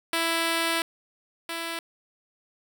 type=tone pair in turn; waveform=5% pulse; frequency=331.3 / 332.6 Hz; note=E4 / E4; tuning=+9 / +16 cents; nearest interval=unison; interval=7 cents; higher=second; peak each=-12 / -19 dBFS; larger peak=first; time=0.13-0.82 / 1.49-1.79 s; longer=first; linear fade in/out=2 ms; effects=none